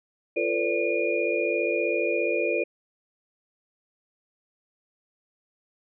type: tone cluster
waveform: sine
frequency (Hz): 344.3 / 445.1 / 500 / 577 / 2434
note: F4 / A4 / B4 / D5 / D#7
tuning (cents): -25 / +20 / +21 / -31 / -39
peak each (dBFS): -29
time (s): 0.36-2.64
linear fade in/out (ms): 10
effects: none